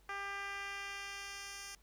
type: tone with band-pass filter sweep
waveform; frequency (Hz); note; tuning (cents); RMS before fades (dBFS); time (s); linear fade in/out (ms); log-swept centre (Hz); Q
10% pulse; 398; G4; +26; -44; 0.09-1.75; 2; 1400 to 6500; 0.92
effects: added 50 Hz sine -64 dBFS peak until 1.82 s + pink hiss -70 dBFS RMS until 1.82 s